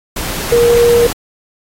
sine tone in noise, 473.4 Hz, A#4, 27 cents sharp, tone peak -6 dBFS, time 0.52-1.07 s, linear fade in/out 5 ms, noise pink, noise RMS -20 dBFS, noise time 0.16-1.13 s, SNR +11 dB, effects AAC 48 kbps

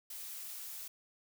blue noise, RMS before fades -45 dBFS, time 0.1-0.88 s, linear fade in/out 5 ms, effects none

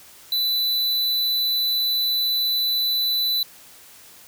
square tone, 3987 Hz, B7, 16 cents sharp, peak -20 dBFS, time 0.32-3.43 s, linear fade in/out 2 ms, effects white hiss -47 dBFS RMS until 4.27 s

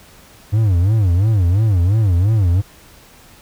triangle tone with vibrato, 98 Hz, G2, in tune, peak -9 dBFS, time 0.52-2.62 s, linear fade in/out 20 ms, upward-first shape sine, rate 2.9 Hz, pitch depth 240 cents each way, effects pink hiss -45 dBFS RMS until 3.41 s

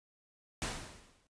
pink noise with exponential decay, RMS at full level -34 dBFS, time 0.62-1.27 s, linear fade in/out 0 ms, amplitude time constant 140 ms, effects noise-tail reverb RT60 0.1 s tail -20 dB re dry + resampled to 22050 Hz

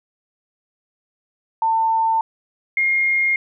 sine tone pair in turn, 897 / 2133 Hz, A5 / C7, +33 / +33 cents, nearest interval octave + minor third, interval 1500 cents, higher second, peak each -15 dBFS, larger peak neither, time 1.62-2.21 / 2.77-3.36 s, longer neither, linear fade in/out 2 ms, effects none

